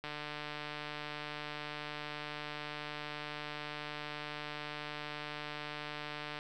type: click train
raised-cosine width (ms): 0.3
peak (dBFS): -25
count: 947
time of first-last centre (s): 0.04-6.389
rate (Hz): 149
effects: none